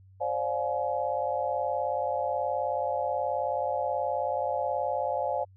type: chord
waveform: sine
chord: D half-diminished seventh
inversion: third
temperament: just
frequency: 528.6 / 587.3 / 704.8 / 845.8 Hz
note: C5 / D5 / F5 / Ab5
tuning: +18 / 0 / +16 / +31 cents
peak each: -32 dBFS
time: 0.2-5.45 s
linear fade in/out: 20 ms
effects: added 95 Hz sine -52 dBFS peak until 5.56 s